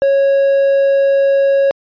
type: tone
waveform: triangle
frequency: 551 Hz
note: C#5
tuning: 11 cents flat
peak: -7 dBFS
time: 0.02-1.71 s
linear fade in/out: 0 ms
effects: resampled to 11025 Hz